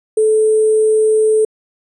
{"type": "tone with sample-and-hold", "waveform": "sine", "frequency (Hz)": 434.3, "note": "A4", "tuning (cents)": -23, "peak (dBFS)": -9, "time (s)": [0.17, 1.45], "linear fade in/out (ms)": 5, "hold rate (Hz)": 8820, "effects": ["resampled to 32000 Hz"]}